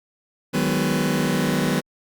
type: chord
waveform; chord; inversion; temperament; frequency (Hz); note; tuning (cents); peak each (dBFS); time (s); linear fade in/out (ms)
sawtooth; G# minor seventh; second; just; 155.74 / 186.89 / 207.7 / 249.2; D#3 / F#3 / G#3 / B3; +2 / +18 / 0 / +16; -21 / -20 / -23 / -20; 0.53-1.81; 20
effects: Opus 48 kbps